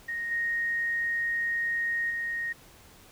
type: tone with level steps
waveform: sine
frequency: 1864.7 Hz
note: A#6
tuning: in tune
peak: -30 / -26 / -29 dBFS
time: 0.08-2.53 s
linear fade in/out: 10 ms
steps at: 0.31 / 2.1 s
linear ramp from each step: 5 ms
effects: pink hiss -54 dBFS RMS until 3.11 s